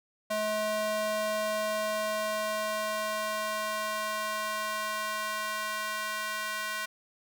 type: tone with high-pass filter sweep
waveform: square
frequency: 213.8 Hz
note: A3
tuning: 49 cents flat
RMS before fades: -32 dBFS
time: 0.3-6.86 s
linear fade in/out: 10 ms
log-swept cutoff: 540 to 1400 Hz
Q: 1.6
effects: none